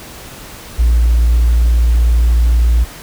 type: tone with hard clipping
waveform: sine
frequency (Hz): 58.27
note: A#1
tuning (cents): 0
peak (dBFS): -8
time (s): 0.78-2.85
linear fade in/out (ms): 20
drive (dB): 1
effects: pink hiss -33 dBFS RMS until 3.02 s